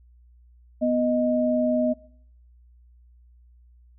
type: tone pair together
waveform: sine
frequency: 247 / 622.3 Hz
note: B3 / D#5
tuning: 0 / 0 cents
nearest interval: octave + major third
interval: 1600 cents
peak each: -22 dBFS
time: 0.81-1.94 s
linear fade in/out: 20 ms
effects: noise-tail reverb RT60 0.6 s tail -21 dB re dry + added 60 Hz sine -51 dBFS peak until 3.98 s